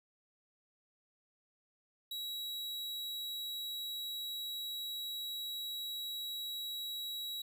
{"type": "tone", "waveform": "45% pulse", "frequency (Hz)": 3876, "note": "B7", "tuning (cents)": -33, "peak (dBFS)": -39, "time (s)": [2.11, 7.42], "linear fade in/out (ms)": 5, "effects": []}